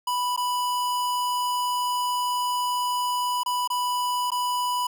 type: tone with dropouts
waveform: square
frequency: 987.8 Hz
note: B5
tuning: in tune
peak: -24 dBFS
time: 0.07-4.87 s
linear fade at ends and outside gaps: 5 ms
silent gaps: 0.364-0.375 / 3.434-3.46 / 3.676-3.701 / 4.305-4.317 s
effects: none